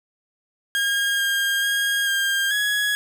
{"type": "tone with pitch steps", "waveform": "30% pulse", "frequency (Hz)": [1622, 1611, 1628, 1603, 1674], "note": ["G#6", "G6", "G#6", "G6", "G#6"], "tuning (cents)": [-41, 47, -35, 38, 13], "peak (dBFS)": -17, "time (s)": [0.75, 2.95], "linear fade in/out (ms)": 0, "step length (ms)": 440, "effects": []}